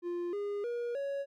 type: tone with pitch steps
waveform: triangle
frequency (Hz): 349.2 / 408.1 / 477 / 557.5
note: F4 / G#4 / A#4 / C#5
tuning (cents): 0 / -30 / +40 / +10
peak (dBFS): -31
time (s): 0.02-1.26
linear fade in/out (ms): 50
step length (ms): 310
effects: none